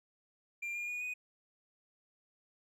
triangle tone with pitch steps, 2384 / 2417 / 2451 / 2485 Hz, D7 / D7 / D#7 / D#7, +25 / +49 / -27 / -3 cents, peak -35 dBFS, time 0.62-1.14 s, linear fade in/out 10 ms, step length 130 ms, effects none

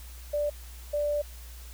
sine tone bursts at uneven times, 587.3 Hz, D5, in tune, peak -25 dBFS, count 2, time 0.33-0.5 / 0.93-1.22 s, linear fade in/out 10 ms, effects added 60 Hz sine -42 dBFS peak until 1.73 s + white hiss -51 dBFS RMS until 1.73 s

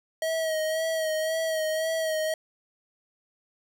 square tone with vibrato, 637 Hz, D#5, 41 cents sharp, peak -26 dBFS, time 0.22-2.34 s, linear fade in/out 2 ms, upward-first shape sine, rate 1.9 Hz, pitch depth 34 cents each way, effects none

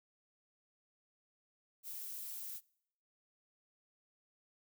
violet noise, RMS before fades -45 dBFS, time 1.83-2.61 s, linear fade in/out 50 ms, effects noise-tail reverb RT60 0.7 s tail -24 dB re dry

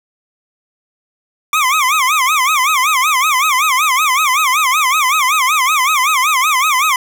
25% pulse tone with vibrato, 1135 Hz, C#6, 41 cents sharp, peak -7 dBFS, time 1.53-6.96 s, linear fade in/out 2 ms, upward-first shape sine, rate 5.3 Hz, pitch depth 210 cents each way, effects none

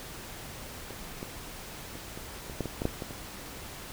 clicks, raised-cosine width 2 ms, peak -28 / -23 / -28 / -27 / -28 / -17 / -21 / -18 / -13 / -22 / -26 dBFS, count 11, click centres 0.907 / 1.229 / 1.955 / 2.175 / 2.498 / 2.607 / 2.657 / 2.819 / 2.854 / 3.022 / 3.108 s, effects pink hiss -43 dBFS RMS until 3.92 s

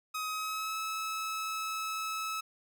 sawtooth tone with pitch glide, 1264 to 1298 Hz, D#6 to E6, +27 to -27 cents, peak -30 dBFS, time 0.14-2.41 s, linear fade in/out 10 ms, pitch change +46 cents, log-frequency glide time 0.29-0.77 s, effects none

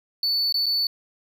triangle tone with dropouts, 4480 Hz, C#8, 18 cents sharp, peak -19 dBFS, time 0.23-0.87 s, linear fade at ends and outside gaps 2 ms, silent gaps 0.525-0.542 / 0.659-0.664 s, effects none

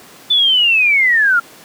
sine linear sweep, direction down, 3520 to 1360 Hz, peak -9 dBFS, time 0.3-1.4 s, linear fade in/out 10 ms, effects pink hiss -40 dBFS RMS until 1.64 s + high-pass 200 Hz 12 dB/octave

